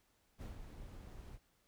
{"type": "noise with ADSR envelope", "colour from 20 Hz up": "brown", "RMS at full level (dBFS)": -45, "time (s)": [0.38, 1.39], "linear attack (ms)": 37, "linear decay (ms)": 140, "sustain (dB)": -6, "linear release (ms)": 41, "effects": ["pink hiss -75 dBFS RMS until 1.67 s"]}